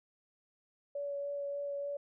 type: tone with vibrato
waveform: sine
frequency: 568 Hz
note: C#5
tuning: 42 cents sharp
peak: -35 dBFS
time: 0.95-1.97 s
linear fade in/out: 5 ms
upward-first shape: sine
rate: 3.4 Hz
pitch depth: 10 cents each way
effects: none